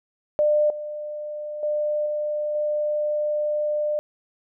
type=tone with level steps; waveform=sine; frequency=599 Hz; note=D5; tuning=34 cents sharp; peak=-16 / -29 / -21 / -23 / -21 dBFS; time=0.39-3.99 s; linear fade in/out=0 ms; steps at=0.7 / 1.63 / 2.06 / 2.55 s; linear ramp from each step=2 ms; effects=none